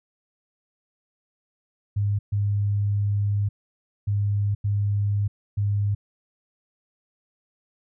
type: tone bursts at uneven times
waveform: sine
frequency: 102 Hz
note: G#2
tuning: 31 cents flat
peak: -20 dBFS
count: 5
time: 1.96-2.19 / 2.32-3.49 / 4.07-4.55 / 4.64-5.28 / 5.57-5.95 s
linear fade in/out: 10 ms
effects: none